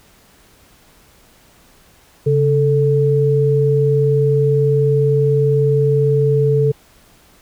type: tone pair together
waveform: sine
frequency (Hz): 138.59 / 440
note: C#3 / A4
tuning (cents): 0 / 0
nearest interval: octave + minor sixth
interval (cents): 2000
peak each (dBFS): -14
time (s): 2.26-6.72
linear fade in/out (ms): 10
effects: pink hiss -50 dBFS RMS until 7.41 s